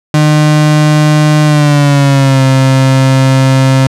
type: tone with pitch glide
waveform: 35% pulse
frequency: 151.7 to 132.83 Hz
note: D#3 to C3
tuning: -44 to +26 cents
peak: -3 dBFS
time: 0.14-3.87 s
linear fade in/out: 2 ms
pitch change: -230 cents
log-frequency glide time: 1.44-2.42 s
effects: low-pass 9000 Hz 12 dB/octave